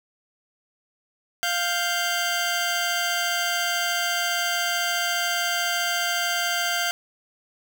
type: tone pair together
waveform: 15% pulse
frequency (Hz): 698.5 / 1568.1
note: F5 / G6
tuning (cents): 0 / 0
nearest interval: octave + major second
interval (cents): 1400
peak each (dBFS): -19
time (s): 1.43-6.91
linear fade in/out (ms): 0
effects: none